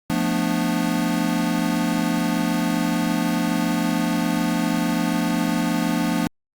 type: chord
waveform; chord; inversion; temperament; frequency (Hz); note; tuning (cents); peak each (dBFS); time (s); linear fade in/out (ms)
square; B half-diminished seventh; second; equal with one note detuned; 174.61 / 220 / 246.9 / 294.9; F3 / A3 / B3 / D4; 0 / 0 / 0 / +7; -26; 0.1-6.27; 0
effects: Opus 48 kbps